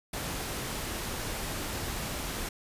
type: noise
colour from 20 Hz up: pink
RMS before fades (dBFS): -35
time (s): 0.13-2.49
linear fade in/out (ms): 5
effects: resampled to 32000 Hz